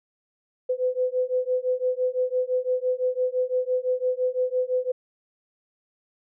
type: beating tone pair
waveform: sine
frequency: 503 / 508.9 Hz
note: B4 / C5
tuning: +32 / -48 cents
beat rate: 5.9 Hz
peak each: -25 dBFS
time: 0.69-4.92 s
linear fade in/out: 10 ms
effects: none